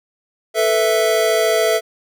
square chord, A suspended second, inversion none, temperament equal, 440 / 493.9 / 659.3 Hz, A4 / B4 / E5, 0 / 0 / 0 cents, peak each -19 / -23 / -17 dBFS, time 0.54-1.81 s, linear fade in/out 50 ms, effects none

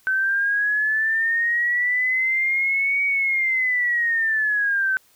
sine linear two-way sweep, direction up then down, 1526 to 2255 to 1526 Hz, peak -18 dBFS, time 0.07-4.97 s, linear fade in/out 0 ms, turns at 3.04 s, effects white hiss -58 dBFS RMS until 5.15 s

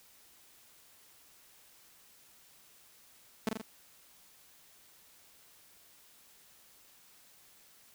sawtooth tone with echo, 220 Hz, A3, in tune, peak -24 dBFS, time 3.47-3.49 s, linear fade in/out 2 ms, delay 42 ms, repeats 3, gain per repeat -4 dB, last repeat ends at 3.616 s, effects white hiss -61 dBFS RMS until 7.94 s

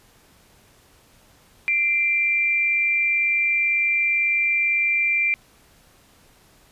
sine tone pair together, 2076 / 2366 Hz, C7 / D7, -14 / +12 cents, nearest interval major second, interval 226 cents, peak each -27 / -18 dBFS, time 1.68-5.34 s, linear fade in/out 0 ms, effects pink hiss -55 dBFS RMS until 6.71 s + resampled to 32000 Hz

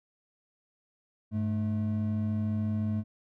triangle tone pair together, 101.8 / 215.7 Hz, G#2 / A3, -34 / -34 cents, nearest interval octave + minor second, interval 1300 cents, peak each -28 dBFS, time 1.31-3.04 s, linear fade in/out 50 ms, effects none

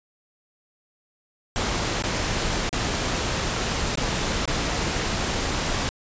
pink noise with dropouts, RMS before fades -25 dBFS, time 1.56-5.89 s, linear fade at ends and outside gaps 0 ms, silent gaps 2.023-2.038 / 2.692-2.729 / 3.955-3.974 / 4.455-4.477 s, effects resampled to 16000 Hz

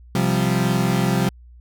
35% pulse chord, C suspended fourth, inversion none, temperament equal, 130.81 / 174.61 / 196 Hz, C3 / F3 / G3, 0 / 0 / 0 cents, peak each -20 dBFS, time 0.15-1.29 s, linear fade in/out 2 ms, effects added 60 Hz sine -42 dBFS peak until 1.6 s

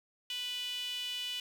sawtooth tone with high-pass filter, 493.9 Hz, B4, in tune, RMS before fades -38 dBFS, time 0.3-1.4 s, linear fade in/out 2 ms, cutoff 3000 Hz, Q 7.3, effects none

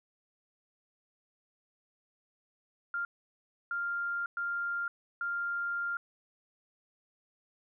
sine tone bursts at uneven times, 1396.9 Hz, F6, in tune, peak -31 dBFS, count 4, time 2.94-3.05 / 3.71-4.26 / 4.37-4.88 / 5.21-5.97 s, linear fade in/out 2 ms, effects none

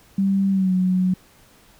sine tone with pitch glide, 195.2 to 184.24 Hz, G3 to F#3, -7 to -7 cents, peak -16 dBFS, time 0.18-1.14 s, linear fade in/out 5 ms, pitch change -100 cents, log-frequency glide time 0.5-0.73 s, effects pink hiss -53 dBFS RMS until 1.79 s

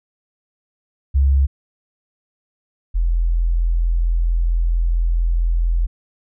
sine tone pair in turn, 68 / 42.22 Hz, C#2 / E1, -33 / +42 cents, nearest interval minor sixth, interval 825 cents, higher first, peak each -11 / -14 dBFS, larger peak first, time 1.14-1.47 / 2.94-5.87 s, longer second, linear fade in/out 20 ms, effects none

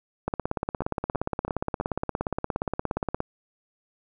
two click trains, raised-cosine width 1 ms, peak -18 / -12 dBFS, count 4 / 51, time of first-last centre 0.82-1.81 / 0.28-3.204 s, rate 3.03 / 17.1 Hz, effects none

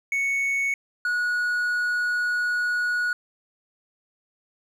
triangle tone pair in turn, 2217 / 1458 Hz, C#7 / F#6, 0 / -26 cents, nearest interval perfect fifth, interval 726 cents, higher first, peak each -20 dBFS, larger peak neither, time 0.12-0.74 / 1.05-3.13 s, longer second, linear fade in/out 2 ms, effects none

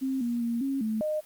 sine tone with pitch steps, 265.4 / 237.7 / 233.8 / 272.2 / 218.7 / 613 Hz, C4 / A#3 / A#3 / C#4 / A3 / D#5, +25 / +34 / +5 / -31 / -10 / -26 cents, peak -26 dBFS, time 0.01-1.21 s, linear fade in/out 20 ms, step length 200 ms, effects white hiss -55 dBFS RMS until 1.25 s + Opus 48 kbps

